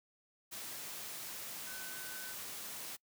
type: tone in noise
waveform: sine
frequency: 1513 Hz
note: F#6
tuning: 38 cents sharp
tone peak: -49 dBFS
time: 1.66-2.34 s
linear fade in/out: 20 ms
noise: white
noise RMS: -45 dBFS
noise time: 0.51-2.97 s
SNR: -7 dB
effects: noise-tail reverb RT60 0.1 s tail -25 dB re dry + high-pass 100 Hz 12 dB/octave